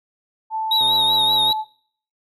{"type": "tone with pitch glide", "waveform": "sine", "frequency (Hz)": [880, 867.4], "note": ["A5", "A5"], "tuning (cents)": [0, -25], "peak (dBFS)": -21, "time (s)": [0.5, 1.65], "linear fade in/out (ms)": 50, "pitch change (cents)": -25, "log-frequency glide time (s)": [1.07, 1.33]}
{"type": "tone with vibrato", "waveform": "triangle", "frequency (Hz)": 3797, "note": "A#7", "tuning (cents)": 31, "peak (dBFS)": -14, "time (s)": [0.71, 1.53], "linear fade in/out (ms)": 5, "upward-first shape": "triangle", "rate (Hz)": 5.2, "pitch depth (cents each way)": 65}
{"type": "click train", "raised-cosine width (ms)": 1, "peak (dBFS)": -22, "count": 92, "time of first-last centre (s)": [0.81, 1.51], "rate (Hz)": 130}
{"effects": ["noise-tail reverb RT60 0.6 s tail -24 dB re dry"]}